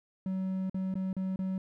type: tone with dropouts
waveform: triangle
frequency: 188.7 Hz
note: F#3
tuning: 34 cents sharp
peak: -28 dBFS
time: 0.26-1.58 s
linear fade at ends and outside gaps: 2 ms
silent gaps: 0.697-0.744 / 0.941-0.954 / 1.13-1.166 / 1.36-1.39 s
effects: none